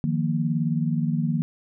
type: chord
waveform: sine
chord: Eb suspended second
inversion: none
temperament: equal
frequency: 155.56 / 174.61 / 233.1 Hz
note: Eb3 / F3 / Bb3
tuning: 0 / 0 / 0 cents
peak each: -24 / -27 / -26 dBFS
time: 0.04-1.42 s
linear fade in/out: 0 ms
effects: none